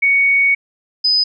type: tone pair in turn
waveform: sine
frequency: 2231 / 5008 Hz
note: C#7 / D#8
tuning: +11 / +10 cents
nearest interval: octave + major second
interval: 1399 cents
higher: second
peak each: -10 / -11 dBFS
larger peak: first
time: 0.02-0.55 / 1.04-1.24 s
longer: first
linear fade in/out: 10 ms
effects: none